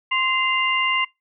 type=tone cluster; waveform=sine; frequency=1048 / 2074 / 2795 Hz; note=C6 / C7 / F7; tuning=+2 / -16 / +1 cents; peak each=-23 / -22 / -23 dBFS; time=0.11-1.05 s; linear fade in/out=10 ms; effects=noise-tail reverb RT60 0.2 s tail -24 dB re dry